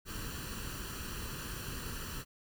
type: noise with comb filter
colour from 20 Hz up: pink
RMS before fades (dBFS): -41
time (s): 0.05-2.25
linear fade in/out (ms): 50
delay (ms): 0.69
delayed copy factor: +0.7
effects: none